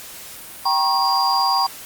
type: tone cluster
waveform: sine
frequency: 780 / 950 / 1088 / 4797 Hz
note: G5 / A#5 / C#6 / D8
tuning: -9 / +33 / -33 / +36 cents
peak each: -21 dBFS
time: 0.65-1.67 s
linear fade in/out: 10 ms
effects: white hiss -37 dBFS RMS until 1.85 s + Opus 48 kbps